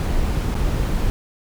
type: noise with dropouts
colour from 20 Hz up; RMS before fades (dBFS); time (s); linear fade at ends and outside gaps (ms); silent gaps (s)
brown; -20; 0-1.1; 0; 0.544-0.552
effects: none